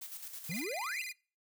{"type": "noise with tremolo", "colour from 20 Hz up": "blue", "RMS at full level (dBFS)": -44, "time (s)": [0.01, 0.65], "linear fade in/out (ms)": 10, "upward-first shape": "square", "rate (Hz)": 9.3, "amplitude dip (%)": 50}
{"type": "tone with vibrato", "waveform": "sawtooth", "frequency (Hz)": 2227, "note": "C#7", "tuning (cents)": 7, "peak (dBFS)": -36, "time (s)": [0.49, 1.13], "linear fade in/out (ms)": 20, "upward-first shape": "square", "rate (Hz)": 20, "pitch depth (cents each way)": 150}
{"type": "exponential sweep", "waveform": "triangle", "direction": "up", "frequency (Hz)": [146.83, 2862], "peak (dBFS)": -35, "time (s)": [0.49, 1.02], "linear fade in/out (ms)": 5}
{"effects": ["noise-tail reverb RT60 0.4 s tail -25 dB re dry"]}